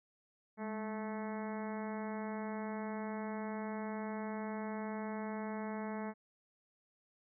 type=harmonic tone with a mistuned harmonic; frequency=217.7 Hz; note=A3; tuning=18 cents flat; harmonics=1 / 2 / 3 / 4 / 5 / 6 / 7 / 8 / 9 / 10; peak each=-40 / -46 / -47 / -47 / -52 / -55 / -56 / -56 / -57 / -56 dBFS; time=0.57-6.14 s; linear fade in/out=50 ms; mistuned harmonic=1; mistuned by=-58 cents; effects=none